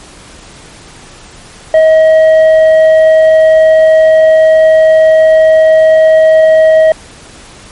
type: tone with tanh clipping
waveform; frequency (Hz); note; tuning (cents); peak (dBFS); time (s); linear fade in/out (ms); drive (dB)
sine; 635; D#5; +35; -3; 1.74-6.92; 2; 5
effects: pink hiss -34 dBFS RMS until 7.71 s + MP3 48 kbps